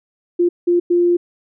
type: tone bursts at uneven times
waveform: sine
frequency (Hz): 349.2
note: F4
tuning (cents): 0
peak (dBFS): -11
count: 3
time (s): 0.39-0.49 / 0.67-0.8 / 0.9-1.17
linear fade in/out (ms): 10
effects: none